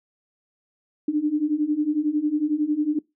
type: beating tone pair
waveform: sine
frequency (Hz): 293.7 / 304.7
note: D4 / D#4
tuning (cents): 0 / -36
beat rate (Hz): 11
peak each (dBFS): -24 / -22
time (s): 1.08-2.99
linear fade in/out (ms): 5
effects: noise-tail reverb RT60 0.2 s tail -23 dB re dry